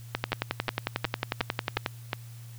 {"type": "two click trains", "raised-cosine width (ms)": 0.3, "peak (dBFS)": [-10, -11], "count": [20, 6], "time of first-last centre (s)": [[0.15, 1.862], [0.32, 2.132]], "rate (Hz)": [11.1, 2.76], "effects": ["added 117 Hz sine -42 dBFS peak until 2.58 s", "white hiss -55 dBFS RMS until 2.58 s"]}